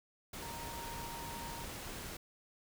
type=tone in noise; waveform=sine; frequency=931 Hz; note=A#5; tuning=2 cents flat; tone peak=-46 dBFS; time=0.42-1.64 s; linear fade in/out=5 ms; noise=pink; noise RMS=-45 dBFS; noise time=0.33-2.17 s; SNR=-4 dB; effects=none